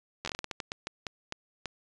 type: slowing click train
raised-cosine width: 0.2 ms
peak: -17 dBFS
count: 15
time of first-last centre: 0.25-1.657 s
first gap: 11 ms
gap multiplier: 1.3
effects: resampled to 22050 Hz